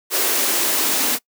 white noise with high-pass filter sweep, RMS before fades -19 dBFS, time 0.1-1.19 s, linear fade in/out 50 ms, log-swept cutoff 390 to 250 Hz, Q 2.5, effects noise-tail reverb RT60 0.1 s tail -23 dB re dry

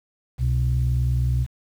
sine tone pair together, 65.41 / 124.84 Hz, C2 / B2, 0 / +19 cents, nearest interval major seventh, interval 1119 cents, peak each -20 dBFS, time 0.38-1.47 s, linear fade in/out 50 ms, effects tanh soft clip ceiling -13 dBFS + 8-bit

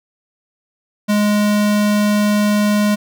square tone, 208.1 Hz, G#3, 4 cents sharp, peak -13 dBFS, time 1.08-2.96 s, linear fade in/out 20 ms, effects none

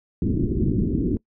white low-pass noise, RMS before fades -22 dBFS, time 0.22-1.17 s, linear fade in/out 2 ms, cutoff 350 Hz, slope 48 dB/octave, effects noise-tail reverb RT60 0.1 s tail -22 dB re dry

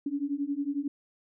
sine beating tone pair, 278.1 / 289.1 Hz, C#4 / D4, +6 / -27 cents, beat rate 11 Hz, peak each -32 / -31 dBFS, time 0.06-0.88 s, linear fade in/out 5 ms, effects none

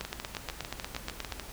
two click trains, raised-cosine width 0.2 ms, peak -16 / -18 dBFS, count 12 / 10, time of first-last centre 0.01-1.323 / 0.05-1.397 s, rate 8.38 / 6.68 Hz, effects added 50 Hz sine -50 dBFS peak until 1.52 s + pink hiss -46 dBFS RMS until 1.52 s

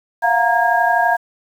sine tone cluster, 689 / 721 / 933 / 1629 Hz, F5 / F#5 / A#5 / G#6, -24 / -45 / +1 / -34 cents, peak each -18 dBFS, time 0.22-1.17 s, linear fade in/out 20 ms, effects 7-bit

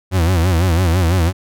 40% pulse tone with vibrato, 87.31 Hz, F2, in tune, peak -11 dBFS, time 0.11-1.33 s, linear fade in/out 50 ms, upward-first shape sine, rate 6 Hz, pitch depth 140 cents each way, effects none

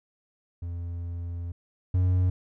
triangle tone pair in turn, 86.1 / 91.22 Hz, F2 / F#2, -24 / -24 cents, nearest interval minor second, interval 100 cents, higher second, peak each -29 / -18 dBFS, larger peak second, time 0.62-1.52 / 1.94-2.3 s, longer first, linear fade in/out 5 ms, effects none

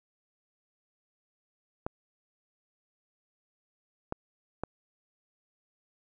clicks, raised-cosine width 1 ms, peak -18 dBFS, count 3, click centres 1.865 / 4.124 / 4.636 s, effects none

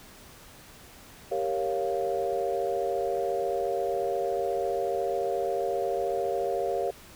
sine chord, G half-diminished seventh, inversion none, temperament equal, 392 / 466.2 / 554.4 / 698.5 Hz, G4 / Bb4 / Db5 / F5, 0 / 0 / 0 / 0 cents, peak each -31 dBFS, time 1.31-6.91 s, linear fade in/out 10 ms, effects tanh soft clip ceiling -15 dBFS + pink hiss -50 dBFS RMS until 7.15 s

